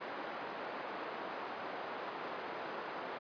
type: band-pass noise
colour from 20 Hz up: white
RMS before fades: -43 dBFS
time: 0-3.19 s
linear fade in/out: 20 ms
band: 330 to 1100 Hz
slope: 12 dB/octave
effects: resampled to 11025 Hz